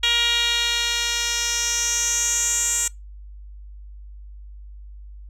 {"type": "tone with band-pass filter sweep", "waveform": "10% pulse", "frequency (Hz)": 472.4, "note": "A#4", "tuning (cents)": 23, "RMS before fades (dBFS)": -22, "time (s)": [0.03, 2.88], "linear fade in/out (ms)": 5, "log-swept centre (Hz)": [3500, 7700], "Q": 3.9, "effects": ["noise-tail reverb RT60 0.2 s tail -25 dB re dry", "added 50 Hz sine -37 dBFS peak until 5.29 s"]}